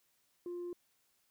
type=tone; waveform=sine; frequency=351.1 Hz; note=F4; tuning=9 cents sharp; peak=-37 dBFS; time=0.46-0.73 s; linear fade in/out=2 ms; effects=tanh soft clip ceiling -37 dBFS + white hiss -75 dBFS RMS until 1.3 s